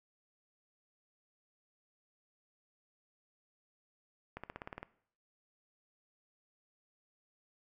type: accelerating click train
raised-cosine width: 0.5 ms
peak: -27 dBFS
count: 9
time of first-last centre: 4.37-4.83 s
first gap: 66 ms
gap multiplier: 0.96
effects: noise-tail reverb RT60 0.6 s tail -19 dB re dry